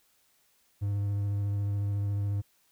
triangle tone with vibrato, 101.1 Hz, G#2, 46 cents flat, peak -25 dBFS, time 0.81-2.42 s, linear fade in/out 20 ms, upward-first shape sine, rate 14 Hz, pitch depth 14 cents each way, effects white hiss -68 dBFS RMS until 2.71 s

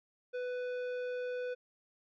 sine tone with tanh clipping, 497 Hz, B4, 11 cents sharp, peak -37 dBFS, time 0.33-1.55 s, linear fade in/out 20 ms, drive 12 dB, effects none

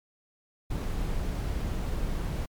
brown noise, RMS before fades -30 dBFS, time 0.7-2.46 s, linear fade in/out 10 ms, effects MP3 96 kbps

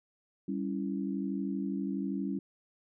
sine chord, C# diminished, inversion second, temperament equal, 196 / 277.2 / 329.6 Hz, G3 / C#4 / E4, 0 / 0 / 0 cents, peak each -34 / -35 / -39 dBFS, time 0.48-2.39 s, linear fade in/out 5 ms, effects none

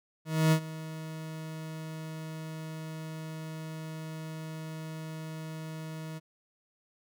40% pulse tone with ADSR envelope, 158.4 Hz, D#3, 31 cents sharp, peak -19 dBFS, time 0.25-6.2 s, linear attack 270 ms, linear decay 77 ms, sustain -18 dB, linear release 28 ms, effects none

